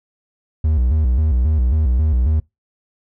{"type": "tone with vibrato", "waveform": "triangle", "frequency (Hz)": 69.3, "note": "C#2", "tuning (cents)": 0, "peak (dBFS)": -11, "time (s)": [0.64, 2.4], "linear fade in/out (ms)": 5, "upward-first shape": "square", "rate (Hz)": 3.7, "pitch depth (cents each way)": 200, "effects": ["noise-tail reverb RT60 0.2 s tail -24 dB re dry"]}